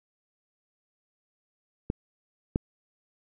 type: clicks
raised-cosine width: 3 ms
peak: -14 / -11 dBFS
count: 2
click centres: 1.901 / 2.559 s
effects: none